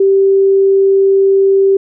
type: tone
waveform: sine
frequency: 390 Hz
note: G4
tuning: 9 cents flat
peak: -6 dBFS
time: 0-1.77 s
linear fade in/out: 5 ms
effects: none